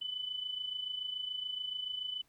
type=tone with amplitude modulation; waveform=sine; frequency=3000 Hz; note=F#7; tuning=23 cents sharp; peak=-33 dBFS; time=0.01-2.22 s; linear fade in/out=10 ms; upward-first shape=sine; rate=27 Hz; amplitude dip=65%; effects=pink hiss -71 dBFS RMS until 2.28 s